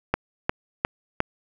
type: click train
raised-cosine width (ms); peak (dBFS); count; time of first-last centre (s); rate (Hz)
0.5; -5; 4; 0.14-1.204; 2.82
effects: 7-bit